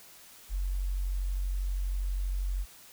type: tone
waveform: sine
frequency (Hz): 46.25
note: F#1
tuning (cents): 0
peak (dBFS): -28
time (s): 0.49-2.66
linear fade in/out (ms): 50
effects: white hiss -53 dBFS RMS until 2.92 s